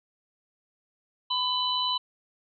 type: tone cluster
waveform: sine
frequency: 1002 / 3007 / 3976 Hz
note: B5 / F#7 / B7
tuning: +25 / +27 / +11 cents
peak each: -29 dBFS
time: 1.3-1.98 s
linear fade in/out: 10 ms
effects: none